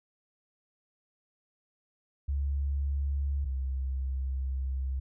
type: tone pair in turn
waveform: sine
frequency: 70 / 66.07 Hz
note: C#2 / C2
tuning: +18 / +17 cents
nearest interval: minor second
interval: 101 cents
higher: first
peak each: -27 / -29 dBFS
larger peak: first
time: 2.28-3.45 / 3.45-5 s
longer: second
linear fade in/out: 10 ms
effects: none